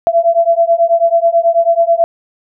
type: beating tone pair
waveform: sine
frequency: 669 / 678.2 Hz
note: E5 / E5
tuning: +25 / +49 cents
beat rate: 9.2 Hz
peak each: -11 dBFS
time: 0.07-2.04 s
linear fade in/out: 0 ms
effects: none